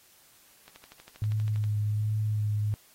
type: click train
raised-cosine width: 0.2 ms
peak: -30 dBFS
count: 13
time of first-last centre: 0.68-1.64 s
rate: 12.5 Hz
type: tone with vibrato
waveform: sine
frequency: 106.2 Hz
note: G#2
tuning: 39 cents sharp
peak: -25 dBFS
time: 1.22-2.74 s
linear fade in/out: 0 ms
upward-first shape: sine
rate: 1.3 Hz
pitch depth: 20 cents each way
effects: white hiss -59 dBFS RMS until 2.94 s + AAC 48 kbps